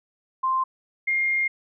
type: tone pair in turn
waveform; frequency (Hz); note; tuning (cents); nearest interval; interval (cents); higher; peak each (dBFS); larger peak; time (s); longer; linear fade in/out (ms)
sine; 1046.5 / 2123; C6 / C7; 0 / +25; octave; 1225; second; -20; neither; 0.43-0.64 / 1.07-1.48; second; 10
effects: none